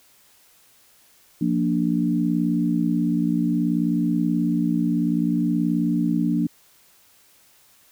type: chord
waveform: sine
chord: Bb major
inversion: second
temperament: equal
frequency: 174.61 / 233.1 / 293.7 Hz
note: F3 / Bb3 / D4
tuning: 0 / 0 / 0 cents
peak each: -23 dBFS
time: 1.41-6.47 s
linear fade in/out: 5 ms
effects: white hiss -56 dBFS RMS until 7.91 s